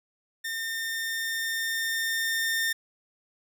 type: tone with level ramp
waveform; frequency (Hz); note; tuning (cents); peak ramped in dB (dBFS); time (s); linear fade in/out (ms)
sawtooth; 1814; A#6; -48; -27 to -21; 0.44-2.73; 10
effects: none